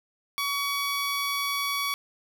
15% pulse tone, 1130 Hz, C#6, 33 cents sharp, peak -20 dBFS, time 0.38-1.94 s, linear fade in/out 0 ms, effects none

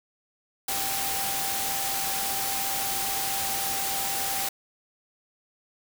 sine tone in noise, 784 Hz, G5, in tune, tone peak -34 dBFS, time 0.68-4.49 s, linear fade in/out 5 ms, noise white, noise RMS -29 dBFS, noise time 0.68-4.49 s, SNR -8 dB, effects none

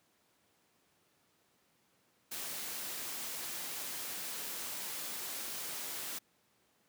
white noise, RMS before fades -41 dBFS, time 2.31-6.19 s, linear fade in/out 10 ms, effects pink hiss -72 dBFS RMS until 6.88 s + high-pass 150 Hz 12 dB/octave

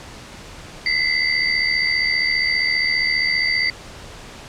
sine tone cluster, 2005 / 2080 / 4632 Hz, B6 / C7 / D8, +26 / -11 / -25 cents, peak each -21 dBFS, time 0.86-3.7 s, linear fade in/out 2 ms, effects pink hiss -38 dBFS RMS until 4.48 s + low-pass 7000 Hz 12 dB/octave

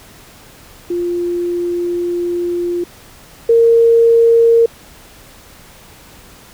sine tone pair in turn, 349.2 / 461.8 Hz, F4 / A#4, 0 / -16 cents, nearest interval perfect fourth, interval 484 cents, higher second, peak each -15 / -6 dBFS, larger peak second, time 0.9-2.84 / 3.49-4.66 s, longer first, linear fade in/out 5 ms, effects pink hiss -41 dBFS RMS until 6.53 s

